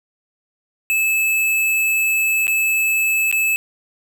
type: tone with dropouts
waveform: square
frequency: 2609 Hz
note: E7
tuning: 18 cents flat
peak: -16 dBFS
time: 0.9-3.56 s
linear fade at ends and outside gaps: 0 ms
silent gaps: 2.469-2.479 / 3.314-3.326 s
effects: none